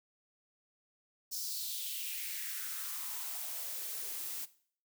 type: noise with high-pass filter sweep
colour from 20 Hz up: blue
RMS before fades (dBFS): -40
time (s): 1.31-4.46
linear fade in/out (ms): 20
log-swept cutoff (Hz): 5500 to 250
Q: 3.2
effects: noise-tail reverb RT60 0.5 s tail -17 dB re dry